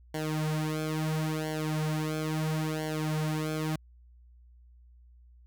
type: tone with flanger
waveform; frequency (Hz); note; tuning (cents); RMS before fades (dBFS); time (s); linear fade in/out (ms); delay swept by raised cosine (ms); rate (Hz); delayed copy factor
sawtooth; 155.56; D#3; 0; -31; 0.14-3.76; 5; 0.79 to 5.39; 0.74; -1
effects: added 60 Hz sine -53 dBFS peak until 5.46 s